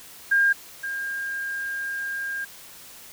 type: tone pair in turn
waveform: sine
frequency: 1609 / 1609 Hz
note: G6 / G6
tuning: +45 / +45 cents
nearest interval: unison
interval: 0 cents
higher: neither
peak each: -16 / -27 dBFS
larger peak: first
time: 0.31-0.53 / 0.83-2.45 s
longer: second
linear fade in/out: 10 ms
effects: white hiss -45 dBFS RMS until 3.12 s